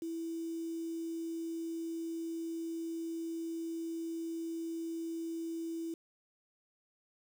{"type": "tone with quantisation", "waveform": "sine", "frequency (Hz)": 330, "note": "E4", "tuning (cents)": 2, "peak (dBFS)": -36, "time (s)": [0.02, 5.94], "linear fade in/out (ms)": 2, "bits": 9, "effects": []}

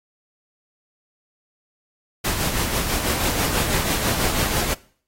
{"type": "noise with tremolo", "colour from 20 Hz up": "pink", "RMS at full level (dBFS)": -21, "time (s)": [2.24, 4.74], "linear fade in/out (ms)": 10, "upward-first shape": "sine", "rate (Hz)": 6.1, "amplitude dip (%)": 40, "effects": ["noise-tail reverb RT60 0.5 s tail -21 dB re dry", "AAC 48 kbps"]}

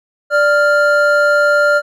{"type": "tone pair together", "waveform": "triangle", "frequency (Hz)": [587.3, 1396.9], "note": ["D5", "F6"], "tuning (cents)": [0, 0], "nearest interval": "octave + minor third", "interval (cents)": 1500, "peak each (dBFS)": -10, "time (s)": [0.3, 1.82], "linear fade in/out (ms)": 50, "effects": []}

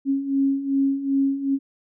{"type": "beating tone pair", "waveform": "sine", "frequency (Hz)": [272.1, 274.7], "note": ["C#4", "C#4"], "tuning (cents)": [-32, -16], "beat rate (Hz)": 2.6, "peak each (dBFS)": [-25, -20], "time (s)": [0.05, 1.59], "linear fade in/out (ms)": 50, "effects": []}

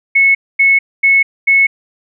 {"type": "tone bursts", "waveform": "sine", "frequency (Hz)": 2197, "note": "C#7", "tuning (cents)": -16, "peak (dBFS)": -6, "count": 4, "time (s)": [0.15, 1.67], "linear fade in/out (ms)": 10, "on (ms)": 200, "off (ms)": 240, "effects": []}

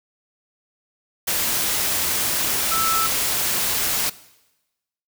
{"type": "tone in noise", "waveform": "sine", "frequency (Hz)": 1318.5, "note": "E6", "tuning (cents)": 0, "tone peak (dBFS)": -21, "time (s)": [2.71, 3.07], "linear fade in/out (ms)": 10, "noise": "white", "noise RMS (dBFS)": -22, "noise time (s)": [1.27, 4.1], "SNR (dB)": -2, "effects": ["noise-tail reverb RT60 1.0 s tail -19 dB re dry"]}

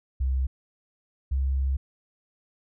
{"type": "tone pair in turn", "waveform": "sine", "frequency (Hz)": [65.41, 67.05], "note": ["C2", "C2"], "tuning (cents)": [0, 43], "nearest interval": "unison", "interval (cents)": 43, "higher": "second", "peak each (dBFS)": -22, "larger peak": "neither", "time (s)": [[0.2, 0.47], [1.31, 1.77]], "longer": "second", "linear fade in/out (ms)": 10, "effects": []}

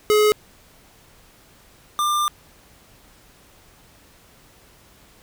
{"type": "tone pair in turn", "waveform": "square", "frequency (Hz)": [423.1, 1194], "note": ["G#4", "D6"], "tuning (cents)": [32, 28], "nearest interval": "octave + tritone", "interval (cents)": 1796, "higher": "second", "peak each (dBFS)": [-14, -19], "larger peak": "first", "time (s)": [[0.1, 0.32], [1.99, 2.28]], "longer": "second", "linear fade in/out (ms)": 0, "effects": ["pink hiss -52 dBFS RMS until 5.22 s"]}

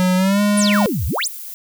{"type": "tone with pitch glide", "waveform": "square", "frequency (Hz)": [183.4, 205.9], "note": ["F#3", "G#3"], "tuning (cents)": [-15, -15], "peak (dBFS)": -14, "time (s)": [0, 0.86], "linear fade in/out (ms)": 0, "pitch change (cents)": 200, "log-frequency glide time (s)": [0.16, 0.41]}
{"type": "exponential two-way sweep", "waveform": "sine", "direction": "down then up", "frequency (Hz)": [11175, 61.74, 11175], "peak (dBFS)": -18, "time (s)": [0.57, 1.28], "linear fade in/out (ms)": 5, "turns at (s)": 1.06}
{"type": "noise", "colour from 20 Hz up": "violet", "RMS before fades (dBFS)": -32, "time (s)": [0.73, 1.54], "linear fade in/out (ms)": 0}
{"effects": []}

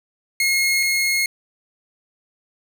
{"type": "tone pair in turn", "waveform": "sawtooth", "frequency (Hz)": [2158, 2158], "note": ["C#7", "C#7"], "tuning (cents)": [-47, -47], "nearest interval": "unison", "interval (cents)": 0, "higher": "neither", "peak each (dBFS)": [-13, -14], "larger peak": "first", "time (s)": [[0.4, 0.83], [0.83, 1.26]], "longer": "neither", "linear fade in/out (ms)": 2, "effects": []}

